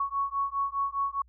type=beating tone pair; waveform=sine; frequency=1108.7 / 1113.6 Hz; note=C#6 / C#6; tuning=0 / +8 cents; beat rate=4.9 Hz; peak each=-30 / -30 dBFS; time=0-1.22 s; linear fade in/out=5 ms; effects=added 60 Hz sine -56 dBFS peak until 1.28 s